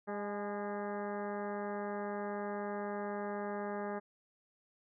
harmonic tone with a mistuned harmonic, 203.9 Hz, G#3, 32 cents flat, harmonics 1 / 2 / 3 / 4 / 5 / 6 / 7 / 8 / 9 / 10, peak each -42 / -41 / -43 / -44 / -52 / -48 / -57 / -50 / -56 / -60 dBFS, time 0.07-4 s, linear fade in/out 20 ms, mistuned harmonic 4, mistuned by +34 cents, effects none

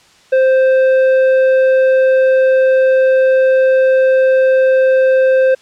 sine tone with tanh clipping, 523.3 Hz, C5, in tune, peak -9 dBFS, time 0.32-5.55 s, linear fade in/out 10 ms, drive 8 dB, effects white hiss -47 dBFS RMS until 5.61 s + low-pass 6000 Hz 12 dB/octave

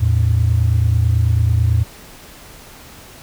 sine tone pair together, 82.7 / 111.8 Hz, E2 / A2, +6 / +28 cents, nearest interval perfect fourth, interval 522 cents, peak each -14 / -13 dBFS, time 0-1.84 s, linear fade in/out 20 ms, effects tanh soft clip ceiling -6 dBFS + pink hiss -40 dBFS RMS until 3.22 s

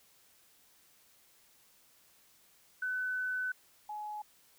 sine tone pair in turn, 1506 / 843.4 Hz, F#6 / G#5, +30 / +26 cents, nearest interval minor seventh, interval 1004 cents, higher first, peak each -32 / -38 dBFS, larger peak first, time 2.82-3.52 / 3.89-4.22 s, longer first, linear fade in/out 5 ms, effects white hiss -65 dBFS RMS until 4.58 s

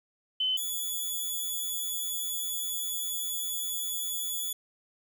sine / 5% pulse tone pair in turn, 3042 / 3421 Hz, F#7 / A7, +47 / -49 cents, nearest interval major second, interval 204 cents, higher second, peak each -25 / -23 dBFS, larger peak second, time 0.4-0.57 / 0.57-4.53 s, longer second, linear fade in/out 5 ms, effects 10-bit

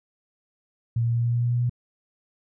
sine tone with pitch steps, 116.54 / 117.28 / 118.03 / 118.78 / 119.54 / 120.3 / 121.07 / 121.84 Hz, A#2 / A#2 / A#2 / A#2 / A#2 / B2 / B2 / B2, 0 / +11 / +22 / +33 / +44 / -45 / -34 / -23 cents, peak -20 dBFS, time 0.96-1.696 s, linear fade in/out 5 ms, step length 92 ms, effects none

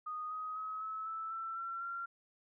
sine tone with pitch steps, 1239 / 1257.7 / 1276.8 / 1296.1 / 1315.7 / 1335.6 / 1355.8 / 1376.3 Hz, D#6 / D#6 / D#6 / E6 / E6 / E6 / E6 / F6, -8 / +18 / +44 / -30 / -4 / +22 / +48 / -26 cents, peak -38 dBFS, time 0.06-2.06 s, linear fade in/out 10 ms, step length 250 ms, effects none

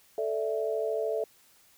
sine chord, A suspended fourth, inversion none, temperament just, 440 / 586.7 / 660 Hz, A4 / D5 / E5, 0 / -2 / +2 cents, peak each -30 / -34 / -32 dBFS, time 0.18-1.24 s, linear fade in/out 2 ms, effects white hiss -61 dBFS RMS until 1.77 s

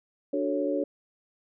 sine chord, D major seventh, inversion none, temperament equal, 293.7 / 370 / 440 / 554.4 Hz, D4 / F#4 / A4 / C#5, 0 / 0 / 0 / 0 cents, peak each -29 / -33 / -33 / -29 dBFS, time 0.33-0.84 s, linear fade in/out 5 ms, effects none

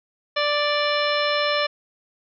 harmonic tone, 587.3 Hz, D5, in tune, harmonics 1 / 2 / 3 / 4 / 5 / 6 / 7 / 9, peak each -23 / -26 / -28 / -29 / -30 / -31 / -31 / -33 dBFS, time 0.36-1.67 s, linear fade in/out 10 ms, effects none

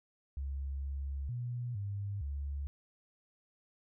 sine tone with pitch steps, 68.7 / 69.2 / 121.6 / 100.5 / 70.7 Hz, C#2 / C#2 / B2 / G2 / C#2, -15 / -2 / -26 / +44 / +35 cents, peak -35 dBFS, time 0.37-2.67 s, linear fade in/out 0 ms, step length 460 ms, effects none

